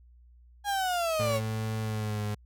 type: linear sweep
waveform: 35% pulse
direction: down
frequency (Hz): 824 to 539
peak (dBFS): -25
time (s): 0.64-1.41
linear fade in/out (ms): 50
type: tone with pitch glide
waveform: 35% pulse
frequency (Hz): 110.1 to 104.82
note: A2 to G#2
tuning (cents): +2 to +16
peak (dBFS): -28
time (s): 1.19-2.35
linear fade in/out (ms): 10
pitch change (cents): -86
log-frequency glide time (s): 1.8-2.24
effects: added 60 Hz sine -53 dBFS peak until 2.45 s